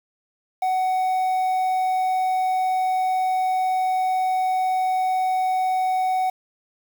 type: tone with quantisation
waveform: triangle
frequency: 747 Hz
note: F#5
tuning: 16 cents sharp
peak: -17 dBFS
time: 0.62-6.3 s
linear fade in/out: 5 ms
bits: 7
effects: none